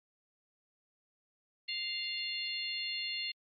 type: harmonic tone with a mistuned harmonic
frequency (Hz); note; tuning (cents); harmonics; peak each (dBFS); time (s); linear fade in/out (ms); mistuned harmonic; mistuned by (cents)
698.5; F5; 0; 3 / 4 / 5 / 6; -42 / -39 / -44 / -39; 1.68-3.32; 10; 6; +31
effects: Opus 24 kbps